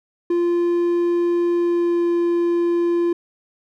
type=tone with pitch glide; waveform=triangle; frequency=346.4 to 344.2 Hz; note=F4 to F4; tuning=-14 to -25 cents; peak=-14 dBFS; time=0.3-3.13 s; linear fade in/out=5 ms; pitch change=-11 cents; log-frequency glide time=1.55-2.09 s; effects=none